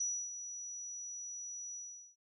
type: tone with ADSR envelope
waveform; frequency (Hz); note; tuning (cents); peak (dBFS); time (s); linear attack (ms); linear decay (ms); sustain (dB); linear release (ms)
sine; 5870; F#8; -15; -32; 0-2.16; 6; 290; -10; 410
effects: none

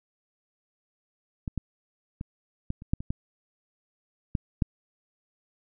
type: clicks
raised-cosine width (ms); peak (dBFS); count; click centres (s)
5; -19 / -17 / -22 / -17 / -30 / -11 / -24 / -16 / -13 / -10; 10; 1.478 / 1.577 / 2.211 / 2.704 / 2.821 / 2.935 / 3.005 / 3.105 / 4.352 / 4.622
effects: none

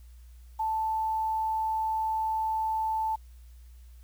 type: tone with quantisation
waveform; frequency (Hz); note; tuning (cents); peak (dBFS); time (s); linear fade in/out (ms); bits
sine; 880; A5; 0; -26; 0.59-3.16; 10; 9
effects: added 60 Hz sine -47 dBFS peak until 4.03 s + white hiss -66 dBFS RMS until 4.03 s

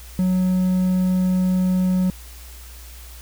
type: tone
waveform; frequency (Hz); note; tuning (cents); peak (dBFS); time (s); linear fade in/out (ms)
triangle; 184.3; F#3; -7; -14; 0.19-2.1; 0
effects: added 60 Hz sine -38 dBFS peak until 3.21 s + white hiss -44 dBFS RMS until 3.21 s

